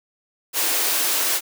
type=high-pass noise; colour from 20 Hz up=white; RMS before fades=-21 dBFS; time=0.53-1.41 s; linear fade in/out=50 ms; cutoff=280 Hz; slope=48 dB/octave; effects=none